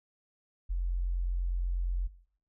sine tone, 44.22 Hz, F1, 22 cents sharp, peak -28 dBFS, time 0.69-2.08 s, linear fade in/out 20 ms, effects noise-tail reverb RT60 0.6 s tail -18 dB re dry

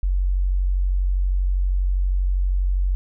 sine tone, 46.25 Hz, F#1, in tune, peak -17 dBFS, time 0.03-2.95 s, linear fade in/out 0 ms, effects none

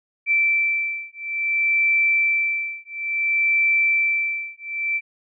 sine beating tone pair, 2334 / 2334.58 Hz, D7 / D7, -11 / -11 cents, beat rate 0.58 Hz, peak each -21 dBFS, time 0.26-5.01 s, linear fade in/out 50 ms, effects none

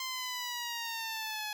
10% pulse exponential sweep, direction down, 1046.5 to 842 Hz, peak -27 dBFS, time 0-1.53 s, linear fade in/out 2 ms, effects none

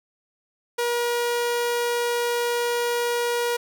sawtooth tone, 478.1 Hz, A#4, 44 cents sharp, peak -18 dBFS, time 0.78-3.57 s, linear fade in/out 10 ms, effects none

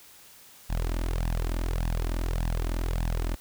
sawtooth tone with flanger, 41.68 Hz, E1, 20 cents sharp, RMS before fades -28 dBFS, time 0.69-3.36 s, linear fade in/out 20 ms, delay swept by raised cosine 1.1 to 3.4 ms, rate 1.7 Hz, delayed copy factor +0.8, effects white hiss -52 dBFS RMS until 3.4 s

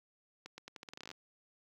accelerating click train, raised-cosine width 0.2 ms, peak -29 dBFS, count 15, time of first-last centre 0.46-1.114 s, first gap 120 ms, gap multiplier 0.83, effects high-pass 100 Hz 12 dB/octave + 10-bit

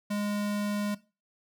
square tone, 206.2 Hz, G#3, 12 cents flat, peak -29 dBFS, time 0.1-0.95 s, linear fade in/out 10 ms, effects noise-tail reverb RT60 0.3 s tail -18 dB re dry

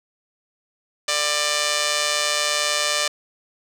5% pulse tone with amplitude modulation, 593 Hz, D5, 17 cents sharp, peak -5 dBFS, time 1.08-3.08 s, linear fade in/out 5 ms, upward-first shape sine, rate 149 Hz, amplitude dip 65%, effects low-pass 12000 Hz 12 dB/octave

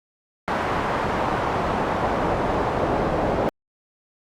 brown noise with band-pass filter sweep, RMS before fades -23 dBFS, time 0.48-3.49 s, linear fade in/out 0 ms, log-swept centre 1100 to 650 Hz, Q 1.1, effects Opus 48 kbps

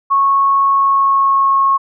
sine tone with pitch glide, 1101 to 1091.5 Hz, C#6 to C#6, -12 to -27 cents, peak -9 dBFS, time 0.1-1.78 s, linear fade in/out 20 ms, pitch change -15 cents, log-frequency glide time 0.65-1.58 s, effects none

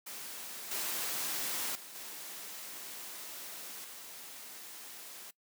white noise with level steps, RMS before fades -44 / -36 / -49 / -45 / -48 dBFS, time 0.06-5.31 s, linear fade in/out 10 ms, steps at 0.71 / 1.75 / 1.95 / 3.84 s, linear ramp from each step 5 ms, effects noise-tail reverb RT60 0.1 s tail -21 dB re dry + high-pass 200 Hz 12 dB/octave

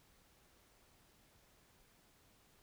silence, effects pink hiss -69 dBFS RMS until 2.62 s

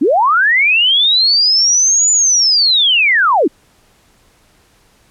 sine linear two-way sweep, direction up then down, 238.5 to 7040 to 239.1 Hz, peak -8 dBFS, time 0.01-3.48 s, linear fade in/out 10 ms, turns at 2.11 s, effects pink hiss -52 dBFS RMS until 5.1 s + low-pass 12000 Hz 12 dB/octave

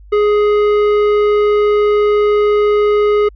sine tone with tanh clipping, 417 Hz, G#4, 7 cents sharp, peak -11 dBFS, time 0.12-3.29 s, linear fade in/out 10 ms, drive 12 dB, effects added 50 Hz sine -36 dBFS peak until 3.35 s

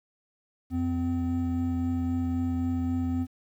triangle tone pair together, 86.83 / 256.7 Hz, F2 / C4, -9 / -33 cents, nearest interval octave + perfect fifth, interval 1876 cents, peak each -28 / -25 dBFS, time 0.7-3.27 s, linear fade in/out 50 ms, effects 10-bit

